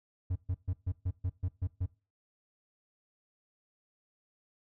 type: tone bursts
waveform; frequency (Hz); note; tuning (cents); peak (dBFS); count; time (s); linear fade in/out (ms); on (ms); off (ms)
triangle; 91.1; F#2; -26; -27; 9; 0.3-1.862; 10; 58; 130
effects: noise-tail reverb RT60 0.3 s tail -19 dB re dry